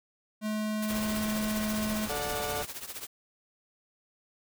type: tone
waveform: square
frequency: 214.2 Hz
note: A3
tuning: 46 cents flat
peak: -30 dBFS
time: 0.41-2.09 s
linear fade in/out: 50 ms
type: noise with tremolo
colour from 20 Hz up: white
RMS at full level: -37 dBFS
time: 0.82-3.07 s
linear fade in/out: 5 ms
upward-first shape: triangle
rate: 15 Hz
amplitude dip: 85%
type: noise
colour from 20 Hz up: pink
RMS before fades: -39 dBFS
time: 0.9-2.65 s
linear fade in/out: 0 ms
type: chord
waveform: 30% pulse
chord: D major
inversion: second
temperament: equal with one note detuned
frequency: 440 / 587.3 / 727.7 Hz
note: A4 / D5 / F#5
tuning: 0 / 0 / -29 cents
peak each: -34 dBFS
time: 2.09-2.63 s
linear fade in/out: 10 ms
effects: none